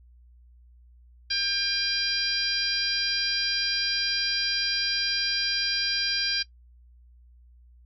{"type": "harmonic tone", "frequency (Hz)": 799, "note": "G5", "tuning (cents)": 33, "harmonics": [2, 3, 4, 5, 6, 7], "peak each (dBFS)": [-33, -34, -32, -34, -26, -36], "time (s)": [1.3, 6.43], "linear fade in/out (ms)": 10, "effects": ["noise-tail reverb RT60 0.1 s tail -18 dB re dry", "added 60 Hz sine -51 dBFS peak until 7.85 s"]}